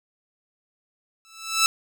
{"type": "tone with exponential growth", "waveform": "10% pulse", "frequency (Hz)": 1318.5, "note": "E6", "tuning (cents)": 0, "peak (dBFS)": -6, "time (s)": [1.25, 1.66], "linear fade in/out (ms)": 0, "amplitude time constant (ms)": 89, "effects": []}